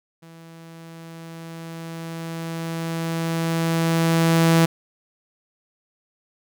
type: tone with level ramp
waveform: sawtooth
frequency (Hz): 164.81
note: E3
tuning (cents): 0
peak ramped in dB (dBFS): -39 to -9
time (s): 0.22-4.66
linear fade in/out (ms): 10
effects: none